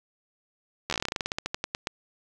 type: slowing click train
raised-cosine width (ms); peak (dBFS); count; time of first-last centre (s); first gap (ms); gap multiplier
0.2; -11; 21; 0.9-1.871; 12; 1.13
effects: none